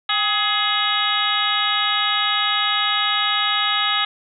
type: harmonic tone with a mistuned harmonic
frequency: 420 Hz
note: G#4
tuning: 19 cents sharp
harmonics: 2 / 3 / 4 / 5 / 6 / 7 / 8 / 9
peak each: -28 / -23 / -27 / -27 / -32 / -26 / -24 / -24 dBFS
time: 0.09-4.05 s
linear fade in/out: 5 ms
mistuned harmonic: 2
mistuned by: -76 cents
effects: none